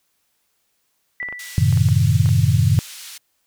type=tone with exponential decay; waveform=sine; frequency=1970 Hz; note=B6; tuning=5 cents flat; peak=-23 dBFS; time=1.2-2.03 s; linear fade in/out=2 ms; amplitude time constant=180 ms
type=clicks; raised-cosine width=0.5 ms; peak=-20 dBFS; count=8; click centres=1.229 / 1.287 / 1.326 / 1.726 / 1.774 / 1.887 / 2.259 / 2.29 s
type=band-pass noise; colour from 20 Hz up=pink; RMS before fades=-37 dBFS; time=1.39-3.18 s; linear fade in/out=5 ms; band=3000 to 13000 Hz; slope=12 dB/octave
type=chord; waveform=sine; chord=F# diminished seventh; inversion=none; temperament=equal with one note detuned; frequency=92.5 / 110 / 130.81 / 156.46 Hz; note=F#2 / A2 / C3 / Eb3; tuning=0 / 0 / 0 / +10 cents; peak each=-18 / -17 / -18 / -20 dBFS; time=1.58-2.79 s; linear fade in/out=0 ms
effects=white hiss -68 dBFS RMS until 3.46 s